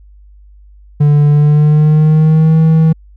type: tone with pitch glide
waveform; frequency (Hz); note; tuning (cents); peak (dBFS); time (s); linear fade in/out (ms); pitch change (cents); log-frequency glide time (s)
triangle; 146.83 to 160.12; D3 to D#3; 0 to +50; -3; 1-2.93; 10; +150; 1.3-2.58
effects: added 50 Hz sine -37 dBFS peak until 3.16 s